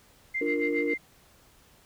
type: tone with tremolo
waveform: sine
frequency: 2093 Hz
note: C7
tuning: in tune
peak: -26 dBFS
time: 0.34-0.98 s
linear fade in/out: 10 ms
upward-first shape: sine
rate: 7.3 Hz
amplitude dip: 85%
type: chord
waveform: sine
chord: Bb major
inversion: first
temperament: equal with one note detuned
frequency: 296 / 349.2 / 466.2 Hz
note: D4 / F4 / Bb4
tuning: +14 / 0 / 0 cents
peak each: -29 / -32 / -28 dBFS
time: 0.41-0.94 s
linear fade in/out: 5 ms
effects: tanh soft clip ceiling -16 dBFS + pink hiss -59 dBFS RMS until 1.85 s